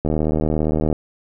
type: click train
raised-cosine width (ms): 2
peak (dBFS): -7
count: 69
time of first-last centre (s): 0.05-0.927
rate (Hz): 77.5
effects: none